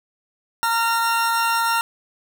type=tone pair together; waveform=40% pulse; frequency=921 / 1379.9 Hz; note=A#5 / F6; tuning=-21 / -21 cents; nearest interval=perfect fifth; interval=700 cents; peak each=-20 dBFS; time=0.63-1.81 s; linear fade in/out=0 ms; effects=none